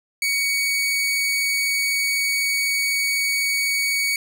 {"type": "tone", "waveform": "sawtooth", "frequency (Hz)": 2244, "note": "C#7", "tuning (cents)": 21, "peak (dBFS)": -16, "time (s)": [0.22, 4.16], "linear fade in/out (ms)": 2, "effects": []}